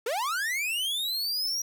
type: linear sweep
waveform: 45% pulse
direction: up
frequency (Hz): 418.7 to 5780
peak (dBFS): -27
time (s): 0.06-1.62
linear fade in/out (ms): 5
effects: none